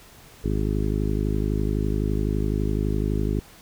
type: harmonic tone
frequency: 51.9 Hz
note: G#1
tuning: in tune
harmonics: 1 / 2 / 3 / 4 / 5 / 6 / 7 / 8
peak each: -25 / -28 / -30 / -31 / -32 / -33 / -33 / -34 dBFS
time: 0.44-3.4 s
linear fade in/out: 5 ms
effects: pink hiss -49 dBFS RMS until 3.61 s